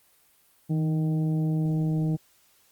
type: harmonic tone with a mistuned harmonic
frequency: 155.56 Hz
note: D#3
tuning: in tune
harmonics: 1 / 2 / 3 / 4 / 5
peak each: -23 / -31 / -41 / -45 / -47 dBFS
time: 0.69-2.17 s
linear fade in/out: 20 ms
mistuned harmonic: 1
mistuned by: +38 cents
effects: white hiss -62 dBFS RMS until 2.71 s + Opus 32 kbps